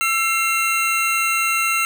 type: tone cluster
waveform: square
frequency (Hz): 1335 / 2124 / 2726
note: E6 / C7 / F7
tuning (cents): +22 / +25 / -43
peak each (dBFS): -22 / -25 / -21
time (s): 0.01-1.85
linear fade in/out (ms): 0
effects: none